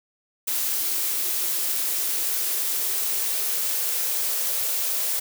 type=noise with high-pass filter sweep; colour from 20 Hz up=blue; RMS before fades=-25 dBFS; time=0.47-5.2 s; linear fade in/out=10 ms; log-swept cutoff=310 to 510 Hz; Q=3.4; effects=none